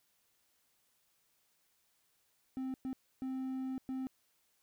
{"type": "tone bursts at uneven times", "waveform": "triangle", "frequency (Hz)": 261.7, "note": "C4", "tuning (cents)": 0, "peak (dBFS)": -34, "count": 4, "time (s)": [[2.57, 2.74], [2.85, 2.93], [3.22, 3.78], [3.89, 4.07]], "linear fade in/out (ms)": 0, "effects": ["white hiss -75 dBFS RMS until 4.62 s"]}